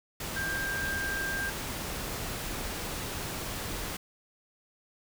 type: tone in noise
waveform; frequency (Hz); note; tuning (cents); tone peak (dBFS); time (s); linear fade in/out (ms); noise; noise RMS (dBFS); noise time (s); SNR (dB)
sine; 1590; G6; +24; -31; 0.36-1.5; 5; pink; -36; 0.2-3.97; +2
effects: none